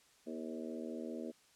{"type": "harmonic tone with a mistuned harmonic", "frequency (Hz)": 79.9, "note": "D#2", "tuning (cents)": 47, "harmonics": [3, 4, 5, 6, 7, 8], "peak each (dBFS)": [-44, -46, -48, -50, -51, -52], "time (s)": [0.26, 1.32], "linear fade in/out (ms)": 20, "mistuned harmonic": 7, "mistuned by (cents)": -16, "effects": ["white hiss -67 dBFS RMS until 1.55 s", "low-pass 9000 Hz 12 dB/octave"]}